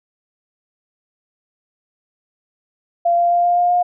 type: tone with pitch steps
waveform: sine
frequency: 689 / 693.4 / 697.8 / 702.3 / 706.7 / 711.2 Hz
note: F5 / F5 / F5 / F5 / F5 / F5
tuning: -24 / -13 / -2 / +10 / +20 / +31 cents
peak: -12 dBFS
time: 3.05-3.83 s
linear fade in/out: 10 ms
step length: 130 ms
effects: none